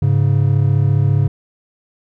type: tone pair together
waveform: triangle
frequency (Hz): 103.83 / 138.59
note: G#2 / C#3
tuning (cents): 0 / 0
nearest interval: perfect fourth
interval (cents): 500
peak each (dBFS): -12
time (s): 0.02-1.28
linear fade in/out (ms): 5
effects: none